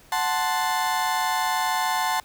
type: chord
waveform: 35% pulse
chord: F# diminished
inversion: none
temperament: equal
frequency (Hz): 740 / 880 / 1046.5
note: F#5 / A5 / C6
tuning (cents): 0 / 0 / 0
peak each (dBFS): -26 / -23 / -26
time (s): 0.12-2.2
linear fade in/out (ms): 2
effects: pink hiss -53 dBFS RMS until 2.24 s